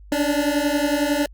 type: beating tone pair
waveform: 25% pulse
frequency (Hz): 285.4 / 296.4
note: D4 / D4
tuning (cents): -49 / +16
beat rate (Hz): 11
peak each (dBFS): -18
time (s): 0.12-1.26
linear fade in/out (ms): 2
effects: added 50 Hz sine -41 dBFS peak until 1.33 s + Opus 48 kbps